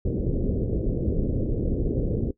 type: low-pass noise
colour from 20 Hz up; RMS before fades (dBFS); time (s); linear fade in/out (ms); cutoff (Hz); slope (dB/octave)
pink; -25; 0.05-2.31; 5; 510; 48
effects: noise-tail reverb RT60 0.1 s tail -18 dB re dry